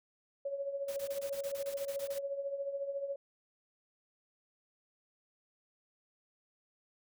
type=tone with tremolo; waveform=sine; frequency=557 Hz; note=C#5; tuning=8 cents sharp; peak=-32 dBFS; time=0.45-3.16 s; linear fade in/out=5 ms; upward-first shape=triangle; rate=14 Hz; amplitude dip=70%
type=noise bursts; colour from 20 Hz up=white; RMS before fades=-48 dBFS; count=12; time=0.88-2.186 s; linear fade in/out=5 ms; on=85 ms; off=26 ms
effects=none